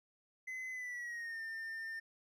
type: tone with pitch glide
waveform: triangle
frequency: 2036 to 1803.4 Hz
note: C7 to A6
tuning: -48 to +42 cents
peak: -39 dBFS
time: 0.47-2 s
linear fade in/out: 10 ms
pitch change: -210 cents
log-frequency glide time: 0.71-1.41 s
effects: none